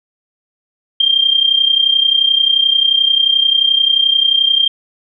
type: tone with amplitude modulation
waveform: sine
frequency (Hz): 3186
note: G7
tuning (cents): +27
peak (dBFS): -6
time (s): 1-4.68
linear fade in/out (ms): 5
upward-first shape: sine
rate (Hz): 31.4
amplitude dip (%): 75
effects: none